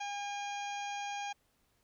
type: harmonic tone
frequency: 811 Hz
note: G#5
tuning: 41 cents flat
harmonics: 1 / 2 / 3 / 4 / 5 / 6 / 7 / 8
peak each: -38 / -48 / -45 / -48 / -59 / -57 / -56 / -51 dBFS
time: 0-1.33 s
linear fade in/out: 10 ms
effects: pink hiss -74 dBFS RMS until 1.83 s